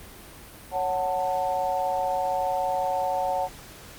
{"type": "chord", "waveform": "sine", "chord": "F# minor", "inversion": "second", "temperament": "equal with one note detuned", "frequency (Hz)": [554.4, 740, 889.7], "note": ["C#5", "F#5", "A5"], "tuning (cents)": [0, 0, 19], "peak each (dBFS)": [-29, -26, -29], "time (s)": [0.71, 3.49], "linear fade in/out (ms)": 50, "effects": ["pink hiss -45 dBFS RMS until 3.98 s", "Opus 32 kbps"]}